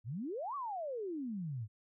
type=exponential two-way sweep; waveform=sine; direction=up then down; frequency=100 to 1174.7 to 100 Hz; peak=-37 dBFS; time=0.04-1.68 s; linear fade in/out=50 ms; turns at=0.55 s; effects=none